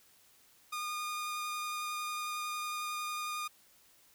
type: tone with vibrato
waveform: sawtooth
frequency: 1220 Hz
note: D#6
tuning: 34 cents flat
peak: -32 dBFS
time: 0.72-3.48 s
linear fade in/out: 10 ms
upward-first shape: sine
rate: 11 Hz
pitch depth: 9 cents each way
effects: white hiss -64 dBFS RMS until 4.14 s